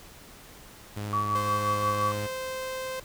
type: tone with vibrato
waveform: sawtooth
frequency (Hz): 103.83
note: G#2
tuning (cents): 0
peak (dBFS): -28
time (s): 0.96-2.27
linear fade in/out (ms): 10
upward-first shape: sine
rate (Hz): 12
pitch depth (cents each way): 13
type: tone with tremolo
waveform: sine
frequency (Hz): 1136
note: C#6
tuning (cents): +42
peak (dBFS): -23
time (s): 1.13-2.12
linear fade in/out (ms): 2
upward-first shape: sine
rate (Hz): 5.7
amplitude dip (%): 55
type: tone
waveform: sawtooth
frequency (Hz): 520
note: C5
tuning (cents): -11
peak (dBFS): -28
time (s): 1.35-3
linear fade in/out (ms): 5
effects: pink hiss -49 dBFS RMS until 3.04 s